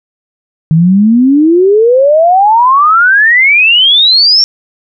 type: exponential sweep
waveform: sine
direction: up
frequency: 154.5 to 5560 Hz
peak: -3 dBFS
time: 0.71-4.44 s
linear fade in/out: 0 ms
effects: none